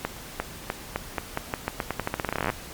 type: accelerating click train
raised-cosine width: 0.5 ms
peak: -10 dBFS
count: 27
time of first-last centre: 0.05-2.5 s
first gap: 350 ms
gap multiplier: 0.86
effects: pink hiss -41 dBFS RMS until 2.73 s + MP3 96 kbps